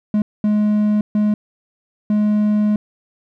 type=tone bursts at uneven times; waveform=triangle; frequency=210.3 Hz; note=G#3; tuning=22 cents sharp; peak=-11 dBFS; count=4; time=0.14-0.22 / 0.44-1.01 / 1.15-1.34 / 2.1-2.76 s; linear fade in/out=2 ms; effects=none